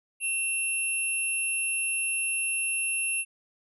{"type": "tone pair together", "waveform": "sine", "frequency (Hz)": [2700, 10800], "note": ["E7", "E9"], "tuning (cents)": [41, 41], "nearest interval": "2 octaves", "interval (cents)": 2400, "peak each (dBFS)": -28, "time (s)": [0.2, 3.25], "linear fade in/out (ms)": 50, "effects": ["tanh soft clip ceiling -18 dBFS"]}